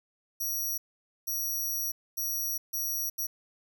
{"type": "tone bursts at uneven times", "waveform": "5% pulse", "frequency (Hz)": 5770, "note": "F#8", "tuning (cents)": -44, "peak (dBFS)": -24, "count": 5, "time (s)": [[0.4, 0.78], [1.27, 1.92], [2.17, 2.58], [2.73, 3.1], [3.18, 3.27]], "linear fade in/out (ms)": 10, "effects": []}